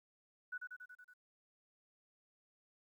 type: tone with echo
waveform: sine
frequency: 1480 Hz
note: F#6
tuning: in tune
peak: -40 dBFS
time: 0.52-0.58 s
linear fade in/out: 10 ms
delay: 93 ms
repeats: 6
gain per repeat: -3 dB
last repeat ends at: 1.138 s
effects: 13-bit